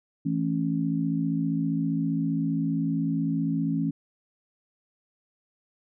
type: chord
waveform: sine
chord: A major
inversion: second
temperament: equal with one note detuned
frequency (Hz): 164.81 / 220 / 275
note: E3 / A3 / C#4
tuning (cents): 0 / 0 / -14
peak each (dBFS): -27 / -31 / -27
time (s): 0.25-3.91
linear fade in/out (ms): 10
effects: none